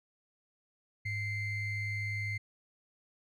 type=ring-modulated tone; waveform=triangle; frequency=1094 Hz; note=C#6; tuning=23 cents flat; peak=-28 dBFS; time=1.05-2.38 s; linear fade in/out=10 ms; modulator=990 Hz; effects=none